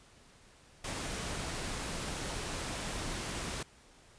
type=noise; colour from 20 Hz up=pink; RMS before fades=-38 dBFS; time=0.84-3.63 s; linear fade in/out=5 ms; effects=pink hiss -60 dBFS RMS until 4.18 s + resampled to 22050 Hz